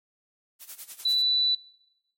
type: noise with tremolo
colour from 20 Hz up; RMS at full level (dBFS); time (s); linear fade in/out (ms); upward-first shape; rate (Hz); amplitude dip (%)
blue; -38; 0.59-1.23; 50; sine; 10; 85
type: tone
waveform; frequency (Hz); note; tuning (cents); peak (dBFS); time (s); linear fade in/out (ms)
sine; 3971; B7; +9; -21; 1.05-1.55; 5
effects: noise-tail reverb RT60 1.0 s tail -21 dB re dry + MP3 64 kbps